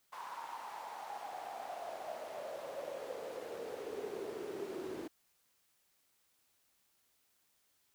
brown noise with high-pass filter sweep, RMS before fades -44 dBFS, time 0.12-5.08 s, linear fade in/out 10 ms, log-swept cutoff 1000 to 340 Hz, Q 7.1, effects white hiss -75 dBFS RMS until 7.94 s

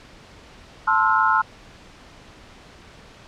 sine chord, F major seventh, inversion first, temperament equal with one note detuned, 880 / 1046.5 / 1318.5 / 1424.6 Hz, A5 / C6 / E6 / F6, 0 / 0 / 0 / +34 cents, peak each -21 dBFS, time 0.87-1.42 s, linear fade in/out 10 ms, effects pink hiss -46 dBFS RMS until 3.27 s + low-pass 5000 Hz 12 dB/octave

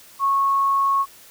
sine tone, 1100 Hz, C#6, 14 cents flat, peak -16 dBFS, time 0.19-1.06 s, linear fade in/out 50 ms, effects white hiss -47 dBFS RMS until 1.3 s

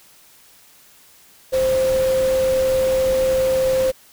sine tone in noise, 523.3 Hz, C5, in tune, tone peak -15 dBFS, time 1.52-3.92 s, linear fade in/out 20 ms, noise pink, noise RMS -30 dBFS, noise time 1.52-3.92 s, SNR +12 dB, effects white hiss -50 dBFS RMS until 4.12 s

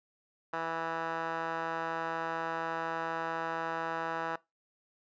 15% pulse tone with band-pass filter, 164.2 Hz, E3, 6 cents flat, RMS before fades -35 dBFS, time 0.53-4.36 s, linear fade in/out 5 ms, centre 1100 Hz, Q 9.2, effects noise-tail reverb RT60 0.2 s tail -21 dB re dry + resampled to 16000 Hz

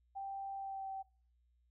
sine tone with pitch glide, 784 to 772.8 Hz, G5 to G5, 0 to -25 cents, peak -40 dBFS, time 0.15-1.03 s, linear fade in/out 20 ms, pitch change -25 cents, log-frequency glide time 0.56-0.9 s, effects noise-tail reverb RT60 0.4 s tail -22 dB re dry + added 60 Hz sine -70 dBFS peak until 1.7 s

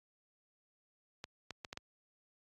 clicks, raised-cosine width 0.2 ms, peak -25 dBFS, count 5, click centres 1.241 / 1.507 / 1.648 / 1.729 / 1.774 s, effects high-pass 60 Hz 12 dB/octave + AAC 32 kbps

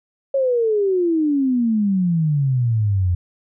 sine exponential sweep, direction down, 554.4 to 86.2 Hz, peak -15 dBFS, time 0.34-3.15 s, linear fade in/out 5 ms, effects none

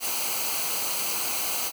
white noise with comb filter, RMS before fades -28 dBFS, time 0-1.72 s, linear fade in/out 50 ms, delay 0.56 ms, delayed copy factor -0.65, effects none

